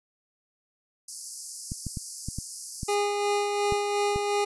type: high-pass noise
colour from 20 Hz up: white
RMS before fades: -36 dBFS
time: 1.08-2.95 s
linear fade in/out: 5 ms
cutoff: 4700 Hz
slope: 96 dB/octave
type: clicks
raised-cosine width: 5 ms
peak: -20 dBFS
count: 8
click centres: 1.719 / 1.867 / 1.972 / 2.286 / 2.386 / 2.832 / 3.723 / 4.16 s
type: tone with tremolo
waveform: 25% pulse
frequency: 409.3 Hz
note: G#4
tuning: 25 cents flat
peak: -19 dBFS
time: 2.88-4.45 s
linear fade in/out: 10 ms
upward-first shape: sine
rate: 2.8 Hz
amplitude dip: 35%
effects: resampled to 24000 Hz